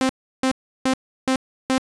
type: tone bursts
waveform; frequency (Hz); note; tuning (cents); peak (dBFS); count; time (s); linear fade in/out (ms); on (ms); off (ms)
sawtooth; 261.6; C4; 0; -13; 5; 0.01-1.78; 0; 82; 340
effects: resampled to 22050 Hz